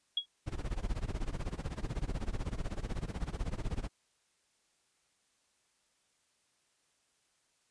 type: tone with exponential decay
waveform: sine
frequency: 3322 Hz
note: G#7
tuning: in tune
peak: -25 dBFS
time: 0.17-0.26 s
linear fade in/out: 5 ms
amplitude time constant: 19 ms
type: noise with tremolo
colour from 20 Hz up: brown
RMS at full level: -33 dBFS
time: 0.46-3.89 s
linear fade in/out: 20 ms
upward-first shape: sine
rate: 16 Hz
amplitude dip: 90%
effects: white hiss -74 dBFS RMS until 7.7 s + resampled to 22050 Hz